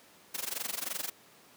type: noise with amplitude modulation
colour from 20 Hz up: white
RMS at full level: -33 dBFS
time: 0.34-1.1 s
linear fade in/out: 10 ms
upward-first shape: sine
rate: 23 Hz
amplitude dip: 90%
effects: pink hiss -58 dBFS RMS until 1.56 s + high-pass 200 Hz 12 dB/octave